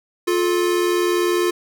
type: tone pair together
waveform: square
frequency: 352.2 / 432.2 Hz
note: F4 / A4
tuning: +15 / -31 cents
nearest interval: major third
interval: 354 cents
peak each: -18 / -24 dBFS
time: 0.27-1.51 s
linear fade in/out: 10 ms
effects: none